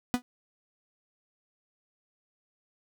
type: tone with exponential decay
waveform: 45% pulse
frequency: 246.9 Hz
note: B3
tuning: in tune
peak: -19 dBFS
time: 0.14-0.22 s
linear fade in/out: 0 ms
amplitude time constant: 17 ms
effects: none